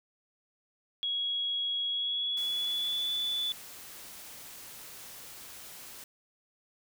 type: tone with pitch glide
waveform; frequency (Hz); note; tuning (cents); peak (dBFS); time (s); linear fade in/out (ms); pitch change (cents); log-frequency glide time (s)
sine; 3322 to 3473; G#7 to A7; 0 to -23; -29; 1.03-3.52; 0; +77; 1.88-3.12
type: noise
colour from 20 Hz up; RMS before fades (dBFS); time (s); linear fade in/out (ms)
white; -47; 2.37-6.04; 2
effects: none